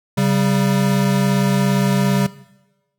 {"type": "tone pair together", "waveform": "square", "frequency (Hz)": [137.13, 194.6], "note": ["C#3", "G3"], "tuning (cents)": [-18, -12], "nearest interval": "tritone", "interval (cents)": 606, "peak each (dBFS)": -18, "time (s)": [0.17, 2.27], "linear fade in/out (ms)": 10, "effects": ["noise-tail reverb RT60 1.0 s tail -18 dB re dry"]}